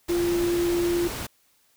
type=tone in noise; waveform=sine; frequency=346.1 Hz; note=F4; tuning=16 cents flat; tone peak=-21 dBFS; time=0.09-1.08 s; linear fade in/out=10 ms; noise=pink; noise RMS=-33 dBFS; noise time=0.08-1.27 s; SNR=+9 dB; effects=white hiss -64 dBFS RMS until 1.76 s